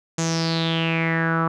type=tone with low-pass filter sweep; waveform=sawtooth; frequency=164.2 Hz; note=E3; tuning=6 cents flat; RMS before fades=-22 dBFS; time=0.18-1.48 s; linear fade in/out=5 ms; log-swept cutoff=6900 to 1200 Hz; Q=6.7; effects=none